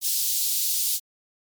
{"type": "high-pass noise", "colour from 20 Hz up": "white", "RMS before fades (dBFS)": -24, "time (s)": [0.01, 1], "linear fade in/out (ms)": 50, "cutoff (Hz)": 3700, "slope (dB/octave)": 24, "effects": ["MP3 96 kbps"]}